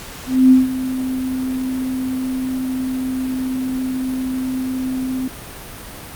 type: tone with ADSR envelope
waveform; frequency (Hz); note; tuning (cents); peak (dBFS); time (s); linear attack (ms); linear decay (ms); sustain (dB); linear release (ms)
sine; 258.7; C4; -19; -5; 0.26-5.28; 250; 160; -14; 4
effects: pink hiss -34 dBFS RMS until 6.15 s + Opus 48 kbps